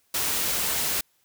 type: noise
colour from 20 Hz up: white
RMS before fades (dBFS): -26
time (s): 0.14-1.01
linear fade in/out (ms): 5
effects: white hiss -67 dBFS RMS until 1.24 s